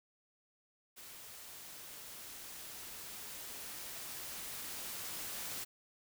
white noise with level ramp, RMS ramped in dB -52 to -42 dBFS, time 0.96-5.65 s, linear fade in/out 20 ms, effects none

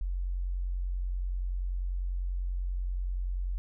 sine tone, 45.14 Hz, F#1, 42 cents flat, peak -29 dBFS, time 0.01-3.58 s, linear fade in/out 0 ms, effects none

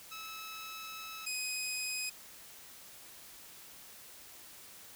15% pulse tone pair in turn, 1300 / 2510 Hz, E6 / D#7, -24 / +15 cents, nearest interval major seventh, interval 1139 cents, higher second, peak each -37 / -28 dBFS, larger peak second, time 0.11-1.26 / 1.26-2.1 s, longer first, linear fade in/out 10 ms, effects white hiss -53 dBFS RMS until 4.95 s

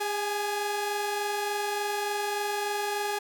sawtooth tone pair together, 407.3 / 838 Hz, G#4 / G#5, -34 / +15 cents, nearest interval octave, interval 1249 cents, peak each -27 dBFS, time 0-3.19 s, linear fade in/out 10 ms, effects none

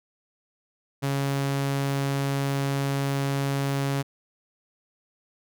sawtooth tone, 138.59 Hz, C#3, in tune, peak -20 dBFS, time 1.02-4.03 s, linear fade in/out 20 ms, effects none

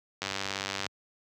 click train, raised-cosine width 0.2 ms, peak -14 dBFS, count 64, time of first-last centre 0.22-0.865 s, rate 97.7 Hz, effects high-pass 80 Hz 12 dB/octave

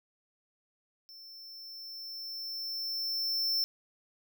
square tone with level ramp, 5350 Hz, E8, 25 cents sharp, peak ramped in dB -49 to -27 dBFS, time 1.09-3.64 s, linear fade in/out 0 ms, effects none

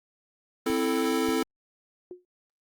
square chord, A minor, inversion first, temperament equal, 261.6 / 329.6 / 440 Hz, C4 / E4 / A4, 0 / 0 / 0 cents, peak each -29 dBFS, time 0.66-1.43 s, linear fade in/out 5 ms
clicks, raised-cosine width 5 ms, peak -30 dBFS, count 2, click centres 0.701 / 1.288 s
sine tone with exponential decay, 360 Hz, F#4, 47 cents flat, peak -34 dBFS, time 2.11-2.25 s, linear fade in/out 1 ms, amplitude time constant 30 ms
effects Opus 32 kbps

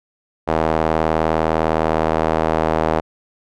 sawtooth tone with band-pass filter, 79.7 Hz, D#2, 42 cents sharp, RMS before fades -18 dBFS, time 0.47-3.01 s, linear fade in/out 20 ms, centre 690 Hz, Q 1.3, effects none

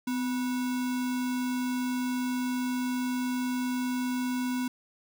sine tone with sample-and-hold, 252.6 Hz, B3, 39 cents sharp, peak -27 dBFS, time 0.07-4.68 s, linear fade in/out 5 ms, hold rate 1225 Hz, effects none

